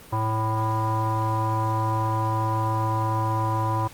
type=tone with low-pass filter; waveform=square; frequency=110 Hz; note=A2; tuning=in tune; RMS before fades=-24 dBFS; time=0.12-3.88 s; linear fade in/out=10 ms; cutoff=980 Hz; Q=7.9; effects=pink hiss -46 dBFS RMS until 3.93 s + Opus 32 kbps